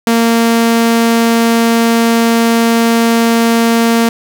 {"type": "tone", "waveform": "sawtooth", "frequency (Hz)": 230.5, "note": "A#3", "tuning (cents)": -19, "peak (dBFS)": -4, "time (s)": [0.07, 4.09], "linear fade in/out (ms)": 2, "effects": []}